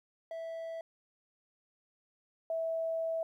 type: tone pair in turn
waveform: triangle / sine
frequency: 657 / 653.6 Hz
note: E5 / E5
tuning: -6 / -15 cents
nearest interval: unison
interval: 9 cents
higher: first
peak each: -36 / -31 dBFS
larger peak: second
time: 0.31-0.81 / 2.5-3.23 s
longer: second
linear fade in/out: 2 ms
effects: 12-bit